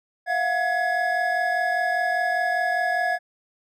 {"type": "tone cluster", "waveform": "triangle", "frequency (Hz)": [674, 719, 1684], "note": ["E5", "F#5", "G#6"], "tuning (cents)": [38, -50, 24], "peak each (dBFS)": [-26, -22, -23], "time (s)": [0.26, 3.19], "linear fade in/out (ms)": 50, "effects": []}